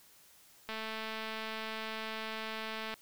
click train, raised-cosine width 0.3 ms, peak -24 dBFS, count 496, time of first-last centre 0.69-2.94 s, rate 220 Hz, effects white hiss -61 dBFS RMS until 3.01 s

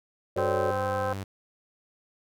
sawtooth tone, 97.3 Hz, G2, 12 cents flat, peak -29 dBFS, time 0.36-1.24 s, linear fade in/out 10 ms
sine chord, D major seventh, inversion first, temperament equal, 370 / 440 / 554.4 / 587.3 Hz, F#4 / A4 / C#5 / D5, 0 / 0 / 0 / 0 cents, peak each -32 dBFS, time 0.36-0.71 s, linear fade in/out 5 ms
harmonic tone, 259.4 Hz, C4, 15 cents flat, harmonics 2 / 3 / 4 / 5 / 6, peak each -29 / -33 / -35 / -37 / -39 dBFS, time 0.38-1.13 s, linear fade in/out 0 ms
effects none

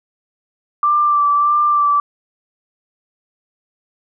sine tone with vibrato, 1174.7 Hz, D6, in tune, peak -11 dBFS, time 0.83-2 s, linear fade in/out 2 ms, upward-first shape sine, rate 1.6 Hz, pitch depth 22 cents each way, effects none

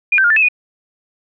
sine tone with pitch steps, 2430 / 1554 / 1417 / 1764 / 2593 / 2468 Hz, D#7 / G6 / F6 / A6 / E7 / D#7, -42 / -16 / +25 / +4 / -29 / -15 cents, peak -9 dBFS, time 0.12-0.486 s, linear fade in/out 5 ms, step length 61 ms, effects none

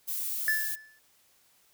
violet noise, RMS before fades -33 dBFS, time 0.07-0.76 s, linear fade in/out 20 ms
triangle tone with exponential decay, 1742 Hz, A6, 18 cents flat, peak -20 dBFS, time 0.48-0.99 s, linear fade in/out 1 ms, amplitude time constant 110 ms
effects white hiss -65 dBFS RMS until 1.73 s

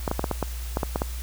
clicks, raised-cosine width 1 ms, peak -10 dBFS, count 10, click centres 0.078 / 0.114 / 0.194 / 0.242 / 0.313 / 0.427 / 0.771 / 0.832 / 0.959 / 1.019 s, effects added 60 Hz sine -30 dBFS peak until 1.22 s + white hiss -42 dBFS RMS until 1.22 s

